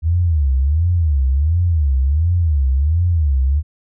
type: tone with vibrato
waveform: sine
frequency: 76.1 Hz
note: D#2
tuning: 38 cents flat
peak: -12 dBFS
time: 0.02-3.63 s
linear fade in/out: 50 ms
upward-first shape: sine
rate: 1.4 Hz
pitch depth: 260 cents each way
effects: none